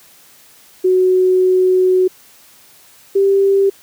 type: tone pair in turn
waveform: sine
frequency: 370 / 393 Hz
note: F#4 / G4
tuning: 0 / +4 cents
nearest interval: minor second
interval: 104 cents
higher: second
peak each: -9 dBFS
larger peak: neither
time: 0.84-2.08 / 3.15-3.7 s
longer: first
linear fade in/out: 10 ms
effects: white hiss -46 dBFS RMS until 3.82 s + high-pass 60 Hz 12 dB/octave